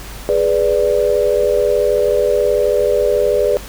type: chord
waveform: sine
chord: G# diminished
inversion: none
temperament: equal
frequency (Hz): 415.3 / 493.9 / 587.3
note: G#4 / B4 / D5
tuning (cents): 0 / 0 / 0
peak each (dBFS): -16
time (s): 0.29-3.57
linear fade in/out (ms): 0
effects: added 50 Hz sine -32 dBFS peak until 3.68 s + pink hiss -34 dBFS RMS until 3.68 s